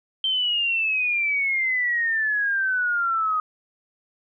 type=exponential sweep; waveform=sine; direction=down; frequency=3136 to 1244.5 Hz; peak=-20 dBFS; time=0.24-3.4 s; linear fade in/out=2 ms; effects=none